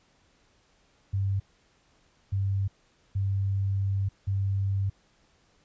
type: tone bursts at uneven times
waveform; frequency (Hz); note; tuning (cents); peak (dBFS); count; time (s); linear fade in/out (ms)
sine; 98; G2; 0; -24; 4; 1.13-1.4 / 2.32-2.68 / 3.15-4.09 / 4.27-4.9; 10
effects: pink hiss -65 dBFS RMS until 5.64 s + resampled to 16000 Hz